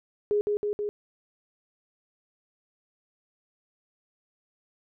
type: tone with echo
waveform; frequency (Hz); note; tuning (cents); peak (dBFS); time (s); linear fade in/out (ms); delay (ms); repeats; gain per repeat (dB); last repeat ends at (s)
sine; 414.7; G#4; -3; -21; 0.31-0.41; 0; 160; 3; -2; 0.89
effects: none